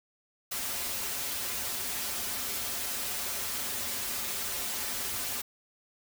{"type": "noise with comb filter", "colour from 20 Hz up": "white", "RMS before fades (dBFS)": -34, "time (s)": [0.51, 5.42], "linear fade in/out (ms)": 10, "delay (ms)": 6.3, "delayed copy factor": -0.95, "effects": []}